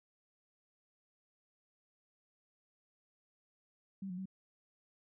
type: tone with pitch steps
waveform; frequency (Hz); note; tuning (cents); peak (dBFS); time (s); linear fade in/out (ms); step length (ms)
sine; 193.9 / 180.4 / 189.9; G3 / F#3 / F#3; -19 / -44 / +45; -39; 4.02-4.257; 5; 79
effects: none